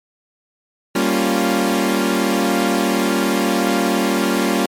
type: chord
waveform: sawtooth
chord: G half-diminished seventh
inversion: none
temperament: equal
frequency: 196 / 233.1 / 277.2 / 349.2 Hz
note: G3 / Bb3 / Db4 / F4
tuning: 0 / 0 / 0 / 0 cents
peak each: -17 dBFS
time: 0.95-4.66 s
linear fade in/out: 5 ms
effects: MP3 64 kbps